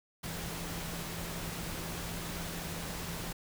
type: tone in noise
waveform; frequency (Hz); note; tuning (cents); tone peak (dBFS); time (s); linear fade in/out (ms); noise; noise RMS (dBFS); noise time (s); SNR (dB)
sine; 168.9; E3; +42; -43; 0.23-3.33; 10; pink; -40; 0.23-3.33; -6
effects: none